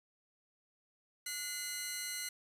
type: tone pair together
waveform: 10% pulse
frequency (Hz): 1450 / 2051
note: F#6 / C7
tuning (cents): -35 / -35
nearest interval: tritone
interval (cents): 600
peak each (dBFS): -37 / -30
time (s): 1.26-2.29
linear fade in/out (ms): 5
effects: resampled to 32000 Hz + 10-bit